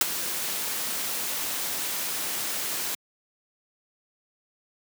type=noise with ADSR envelope; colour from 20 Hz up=white; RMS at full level=-17 dBFS; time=0.01-2.95 s; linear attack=3 ms; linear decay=20 ms; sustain=-13 dB; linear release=4 ms; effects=high-pass 150 Hz 12 dB/octave